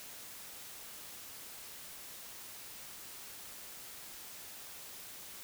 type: silence
effects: white hiss -49 dBFS RMS until 5.43 s